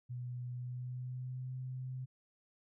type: tone with pitch glide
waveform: sine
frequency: 123.47 to 128.71 Hz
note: B2 to C3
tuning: 0 to -28 cents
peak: -39 dBFS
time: 0.09-2.06 s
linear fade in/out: 20 ms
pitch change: +72 cents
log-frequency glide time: 0.53-1.56 s
effects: none